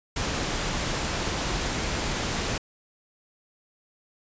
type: noise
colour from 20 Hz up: pink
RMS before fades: -28 dBFS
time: 0.16-2.58 s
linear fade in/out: 5 ms
effects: resampled to 16000 Hz